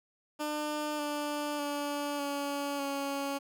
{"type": "tone with pitch steps", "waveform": "15% pulse", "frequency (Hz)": [300.1, 294.6, 289.2, 283.9, 278.7], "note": ["D4", "D4", "D4", "C#4", "C#4"], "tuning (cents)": [38, 6, -27, 41, 9], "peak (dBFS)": -26, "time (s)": [0.39, 3.39], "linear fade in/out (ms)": 20, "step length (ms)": 600, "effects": []}